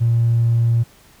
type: tone with tanh clipping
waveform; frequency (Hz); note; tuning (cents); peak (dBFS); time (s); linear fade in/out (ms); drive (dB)
triangle; 116.5; A#2; -1; -12; 0-0.84; 20; 1
effects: pink hiss -50 dBFS RMS until 1.2 s